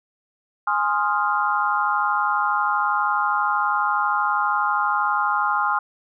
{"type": "chord", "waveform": "sine", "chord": "F minor seventh", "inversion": "first", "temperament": "equal", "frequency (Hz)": [830.6, 1046.5, 1244.5, 1396.9], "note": ["Ab5", "C6", "Eb6", "F6"], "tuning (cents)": [0, 0, 0, 0], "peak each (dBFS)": -24, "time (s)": [0.67, 5.79], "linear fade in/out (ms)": 5, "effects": []}